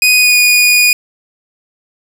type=tone with pitch glide; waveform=sawtooth; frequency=2489 to 2459 Hz; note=D#7 to D#7; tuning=0 to -21 cents; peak=-3 dBFS; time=0.02-0.93 s; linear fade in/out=2 ms; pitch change=-21 cents; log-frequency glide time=0.17-0.38 s; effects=none